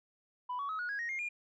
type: tone with pitch steps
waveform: sine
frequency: 992 / 1126.4 / 1279.1 / 1452.4 / 1649.2 / 1872.6 / 2126 / 2415 Hz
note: B5 / C#6 / D#6 / F#6 / G#6 / A#6 / C7 / D7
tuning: +7 / +27 / +47 / -33 / -13 / +7 / +27 / +48 cents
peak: -33 dBFS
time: 0.49-1.29 s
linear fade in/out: 10 ms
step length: 100 ms
effects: tanh soft clip ceiling -32 dBFS